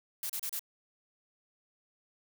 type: noise bursts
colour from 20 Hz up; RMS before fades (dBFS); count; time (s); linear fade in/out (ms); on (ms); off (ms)
blue; -36; 4; 0.23-0.593; 2; 66; 33
effects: none